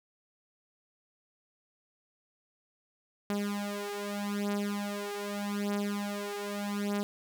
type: beating tone pair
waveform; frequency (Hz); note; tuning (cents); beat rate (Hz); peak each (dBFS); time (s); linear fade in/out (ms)
sawtooth; 203.4 / 204.22; G#3 / G#3; -36 / -29; 0.82; -31; 3.3-7.03; 0
effects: none